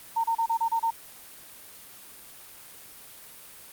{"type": "tone bursts", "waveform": "sine", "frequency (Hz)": 913, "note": "A#5", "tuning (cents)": -36, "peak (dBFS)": -22, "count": 7, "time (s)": [0.16, 0.907], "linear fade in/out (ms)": 10, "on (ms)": 81, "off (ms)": 30, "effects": ["white hiss -47 dBFS RMS until 3.72 s", "Opus 32 kbps"]}